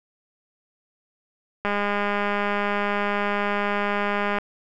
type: click train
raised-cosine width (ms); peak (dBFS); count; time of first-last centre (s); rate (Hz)
0.5; -10; 559; 1.65-4.385; 204
effects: none